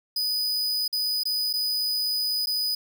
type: tone with dropouts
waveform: 45% pulse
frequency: 4978 Hz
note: D#8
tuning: in tune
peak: -23 dBFS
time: 0.16-2.75 s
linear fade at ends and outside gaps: 5 ms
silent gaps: 0.879-0.927 / 1.235-1.254 / 1.53-1.536 / 2.459-2.47 s
effects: none